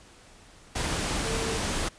sine tone in noise, 450 Hz, A4, 39 cents sharp, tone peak -33 dBFS, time 1.24-1.58 s, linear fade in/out 10 ms, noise pink, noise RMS -29 dBFS, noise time 0.75-1.89 s, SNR -7 dB, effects pink hiss -53 dBFS RMS until 1.98 s + resampled to 22050 Hz

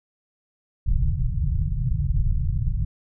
pink low-pass noise, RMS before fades -22 dBFS, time 0.86-2.85 s, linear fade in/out 10 ms, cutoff 150 Hz, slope 48 dB/octave, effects none

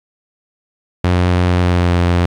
sawtooth tone with pitch glide, 89.4 to 87.51 Hz, F2 to F2, +41 to +4 cents, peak -7 dBFS, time 1.04-2.26 s, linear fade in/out 5 ms, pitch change -37 cents, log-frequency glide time 1.56-1.93 s, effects low-pass 4000 Hz 12 dB/octave + 8-bit

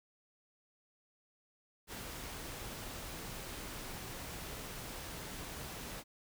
pink noise, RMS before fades -45 dBFS, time 1.87-6.04 s, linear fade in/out 50 ms, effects none

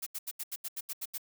blue noise bursts, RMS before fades -37 dBFS, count 10, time 0.02-1.181 s, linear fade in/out 10 ms, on 45 ms, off 79 ms, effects none

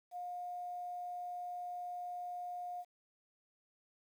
sine tone with quantisation, 713 Hz, F5, 36 cents sharp, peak -40 dBFS, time 0.11-2.85 s, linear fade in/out 50 ms, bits 11, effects none

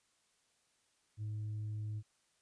sine tone with tanh clipping, 106.6 Hz, G#2, 46 cents sharp, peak -38 dBFS, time 1.17-2.03 s, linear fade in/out 50 ms, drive 1 dB, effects white hiss -75 dBFS RMS until 2.41 s + resampled to 22050 Hz

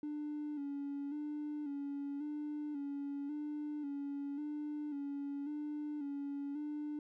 triangle tone with vibrato, 290 Hz, D4, 22 cents flat, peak -35 dBFS, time 0.03-6.99 s, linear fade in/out 2 ms, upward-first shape square, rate 0.92 Hz, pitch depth 45 cents each way, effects tanh soft clip ceiling -34 dBFS

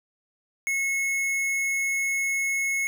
sine tone with hard clipping, 2183 Hz, C#7, 27 cents flat, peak -25 dBFS, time 0.67-2.87 s, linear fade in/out 0 ms, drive 13 dB, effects none

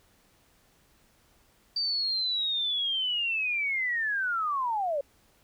sine linear sweep, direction down, 4661 to 540 Hz, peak -26 dBFS, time 1.76-5.01 s, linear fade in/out 5 ms, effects pink hiss -64 dBFS RMS until 5.43 s

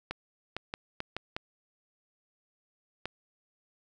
clicks, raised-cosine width 0.3 ms, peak -18 dBFS, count 7, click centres 0.11 / 0.566 / 0.739 / 1.004 / 1.166 / 1.365 / 3.056 s, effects none

